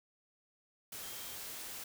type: tone in noise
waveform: sine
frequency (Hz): 3200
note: G7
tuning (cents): +35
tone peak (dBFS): -55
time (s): 1.03-1.35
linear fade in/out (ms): 5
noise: white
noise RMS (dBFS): -45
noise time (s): 0.92-1.84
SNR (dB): -13
effects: none